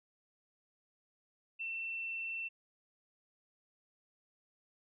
sine tone, 2689 Hz, E7, 34 cents sharp, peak -37 dBFS, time 1.59-2.49 s, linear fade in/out 20 ms, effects none

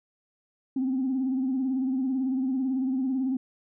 sine tone with vibrato, 261.6 Hz, C4, in tune, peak -23 dBFS, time 0.76-3.37 s, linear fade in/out 5 ms, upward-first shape sine, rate 18 Hz, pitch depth 66 cents each way, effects tanh soft clip ceiling -20 dBFS

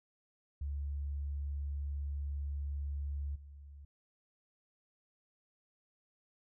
sine tone with level steps, 71.2 Hz, C#2, 47 cents sharp, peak -35 / -49 dBFS, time 0.61-3.85 s, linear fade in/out 5 ms, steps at 3.35 s, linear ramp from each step 10 ms, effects none

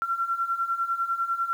sine beating tone pair, 1356 / 1366 Hz, E6 / F6, +49 / -39 cents, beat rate 10 Hz, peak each -30 / -26 dBFS, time 0.02-1.53 s, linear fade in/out 0 ms, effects 9-bit

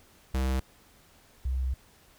square / sine tone pair in turn, 65.41 / 64.7 Hz, C2 / C2, 0 / -19 cents, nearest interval unison, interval 19 cents, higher first, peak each -26 dBFS, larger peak neither, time 0.34-0.6 / 1.45-1.74 s, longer second, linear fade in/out 5 ms, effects pink hiss -59 dBFS RMS until 2.18 s

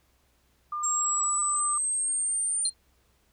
sine tone with pitch glide, 1200 to 1192.4 Hz, D6 to D6, +37 to +26 cents, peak -29 dBFS, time 0.72-1.78 s, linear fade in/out 5 ms, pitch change -11 cents, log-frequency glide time 1.37-1.57 s
sine exponential sweep, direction up, 7490 to 9100 Hz, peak -25 dBFS, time 0.83-2.7 s, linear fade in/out 10 ms
sine tone with exponential decay, 4186 Hz, C8, in tune, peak -23 dBFS, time 2.65-2.74 s, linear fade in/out 5 ms, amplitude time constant 19 ms
effects added 64 Hz sine -68 dBFS peak until 3.32 s + pink hiss -68 dBFS RMS until 3.32 s

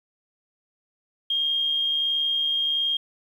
sine tone with amplitude modulation, 3226 Hz, G7, 49 cents sharp, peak -20 dBFS, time 1.3-2.97 s, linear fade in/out 5 ms, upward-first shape sine, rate 61.4 Hz, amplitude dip 25%, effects 9-bit

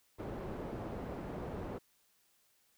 white low-pass noise, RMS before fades -42 dBFS, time 0.18-1.79 s, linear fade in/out 20 ms, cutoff 500 Hz, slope 12 dB/octave, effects white hiss -72 dBFS RMS until 2.77 s

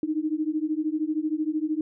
sine beating tone pair, 303.3 / 316.3 Hz, D#4 / D#4, -44 / +29 cents, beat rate 13 Hz, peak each -27 dBFS, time 0.03-1.81 s, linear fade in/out 2 ms, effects none

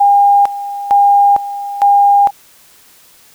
sine tone with tremolo, 807 Hz, G#5, 50 cents flat, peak -5 dBFS, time 0-2.31 s, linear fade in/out 10 ms, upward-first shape square, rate 1.1 Hz, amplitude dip 80%, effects white hiss -45 dBFS RMS until 3.34 s

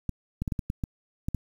clicks, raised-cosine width 5 ms, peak -16 dBFS, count 9, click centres 0.093 / 0.42 / 0.478 / 0.522 / 0.592 / 0.701 / 0.838 / 1.285 / 1.347 s, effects 8-bit

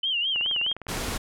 sine tone with vibrato, 2990 Hz, F#7, 17 cents sharp, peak -23 dBFS, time 0.03-0.73 s, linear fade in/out 5 ms, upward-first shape sine, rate 4.8 Hz, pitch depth 140 cents each way
click train, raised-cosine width 0.5 ms, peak -24 dBFS, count 14, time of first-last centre 0.36-1.02 s, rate 19.7 Hz
pink noise, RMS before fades -30 dBFS, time 0.88-1.18 s, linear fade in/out 10 ms
effects low-pass 12000 Hz 12 dB/octave

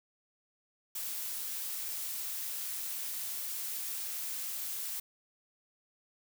blue noise, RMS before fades -38 dBFS, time 0.95-5 s, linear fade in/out 5 ms, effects none

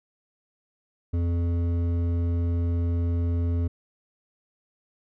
sine tone with hard clipping, 85.6 Hz, F2, 34 cents flat, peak -24 dBFS, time 1.13-3.68 s, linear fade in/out 10 ms, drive 10 dB, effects none

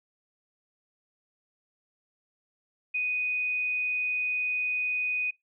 sine tone, 2489 Hz, D#7, in tune, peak -26 dBFS, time 2.94-5.31 s, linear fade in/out 10 ms, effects noise-tail reverb RT60 0.2 s tail -25 dB re dry

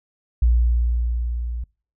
sine tone with level ramp, 59.1 Hz, A#1, 24 cents sharp, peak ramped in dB -12 to -25 dBFS, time 0.42-1.64 s, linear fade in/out 5 ms, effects noise-tail reverb RT60 0.4 s tail -26 dB re dry

